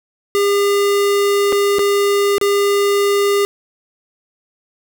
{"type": "tone with dropouts", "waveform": "square", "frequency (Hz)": 403.5, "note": "G#4", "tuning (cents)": -50, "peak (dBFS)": -13, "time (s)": [0.35, 3.45], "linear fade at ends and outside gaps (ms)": 0, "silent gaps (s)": [[1.523, 1.527], [1.785, 1.792], [2.382, 2.413]], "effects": []}